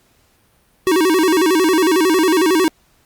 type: tone with vibrato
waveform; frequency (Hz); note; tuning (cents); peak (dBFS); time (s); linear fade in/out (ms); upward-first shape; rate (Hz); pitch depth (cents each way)
square; 344; F4; -26; -12; 0.87-2.68; 0; square; 11; 150
effects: pink hiss -57 dBFS RMS until 3.05 s + Opus 48 kbps